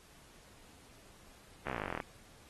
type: slowing click train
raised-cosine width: 0.5 ms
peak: -22 dBFS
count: 18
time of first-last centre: 1.67-2.002 s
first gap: 14 ms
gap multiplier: 1.04
effects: pink hiss -60 dBFS RMS until 2.49 s + AAC 32 kbps